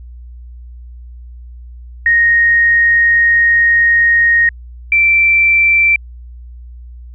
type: tone pair in turn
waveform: sine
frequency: 1864.7 / 2342 Hz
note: A#6 / D7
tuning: 0 / -5 cents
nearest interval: major third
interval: 395 cents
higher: second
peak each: -7 dBFS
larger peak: neither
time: 2.06-4.49 / 4.92-5.96 s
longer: first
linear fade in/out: 2 ms
effects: added 60 Hz sine -30 dBFS peak until 7.14 s

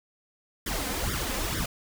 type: noise with flanger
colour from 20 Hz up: pink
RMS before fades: -30 dBFS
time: 0.66-1.66 s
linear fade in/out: 5 ms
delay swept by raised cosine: 0.56 to 3.96 ms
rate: 2.2 Hz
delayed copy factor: +0.85
effects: none

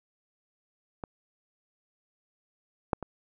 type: clicks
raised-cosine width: 1 ms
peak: -22 / -10 / -22 dBFS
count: 3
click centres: 1.038 / 2.932 / 3.027 s
effects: none

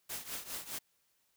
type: noise with tremolo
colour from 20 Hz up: white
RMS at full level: -39 dBFS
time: 0.09-0.79 s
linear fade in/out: 10 ms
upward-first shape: triangle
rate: 4.9 Hz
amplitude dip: 85%
effects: white hiss -75 dBFS RMS until 1.36 s

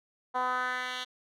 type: tone with band-pass filter sweep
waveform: 10% pulse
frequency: 251.9 Hz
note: B3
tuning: 34 cents sharp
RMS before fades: -32 dBFS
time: 0.34-1.05 s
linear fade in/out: 20 ms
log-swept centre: 890 to 3200 Hz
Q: 2.3
effects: none

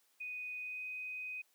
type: tone with pitch glide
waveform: sine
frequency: 2489 to 2505 Hz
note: D#7 to D#7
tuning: 0 to +11 cents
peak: -40 dBFS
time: 0.2-1.42 s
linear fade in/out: 10 ms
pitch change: +11 cents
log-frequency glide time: 0.58-0.84 s
effects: white hiss -73 dBFS RMS until 1.54 s + high-pass 300 Hz 12 dB/octave

